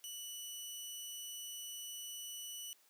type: tone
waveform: 15% pulse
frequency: 2960 Hz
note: F#7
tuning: in tune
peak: -37 dBFS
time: 0.04-2.73 s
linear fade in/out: 0 ms
effects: white hiss -69 dBFS RMS until 2.89 s + high-pass 300 Hz 12 dB/octave